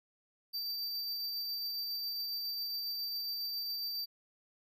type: tone with tremolo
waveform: square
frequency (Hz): 4654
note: D8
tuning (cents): -17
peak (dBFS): -35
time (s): 0.53-4.06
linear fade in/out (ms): 20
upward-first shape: triangle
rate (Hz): 7.3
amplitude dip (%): 25
effects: none